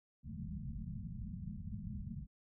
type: low-pass noise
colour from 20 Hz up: white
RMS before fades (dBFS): -44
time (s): 0.23-2.27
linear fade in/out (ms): 50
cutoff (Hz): 220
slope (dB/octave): 96
effects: none